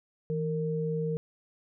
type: tone pair together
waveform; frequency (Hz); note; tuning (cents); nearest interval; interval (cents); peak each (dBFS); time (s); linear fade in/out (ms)
sine; 161.65 / 460.4; E3 / A#4; -34 / -22; octave + tritone; 1812; -30 / -31; 0.3-1.17; 0
effects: none